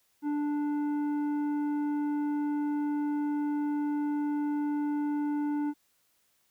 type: tone with tanh clipping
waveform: sine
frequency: 293.7 Hz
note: D4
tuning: in tune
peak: -29 dBFS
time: 0.22-5.74 s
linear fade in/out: 50 ms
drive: 9 dB
effects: white hiss -71 dBFS RMS until 6.5 s